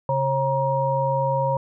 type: tone cluster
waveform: sine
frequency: 136.3 / 541 / 946 Hz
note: C#3 / C#5 / A#5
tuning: -29 / -42 / +25 cents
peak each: -25 / -23 / -23 dBFS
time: 0.09-1.57 s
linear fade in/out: 2 ms
effects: none